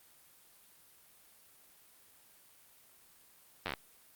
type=slowing click train; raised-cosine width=0.3 ms; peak=-19 dBFS; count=7; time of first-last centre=3.66-3.737 s; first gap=10 ms; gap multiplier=1.1; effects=white hiss -62 dBFS RMS until 4.15 s + Opus 32 kbps